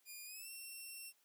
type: tone with pitch glide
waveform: 5% pulse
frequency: 2430 to 2712 Hz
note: D#7 to E7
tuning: -42 to +49 cents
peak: -40 dBFS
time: 0.05-1.13 s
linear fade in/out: 50 ms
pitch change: +191 cents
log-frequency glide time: 0.25-0.49 s
effects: white hiss -75 dBFS RMS until 1.24 s + high-pass 300 Hz 12 dB/octave